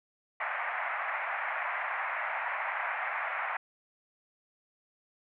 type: band-pass noise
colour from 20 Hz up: white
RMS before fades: -34 dBFS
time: 0.4-3.57 s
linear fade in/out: 5 ms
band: 640 to 2200 Hz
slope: 48 dB/octave
effects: none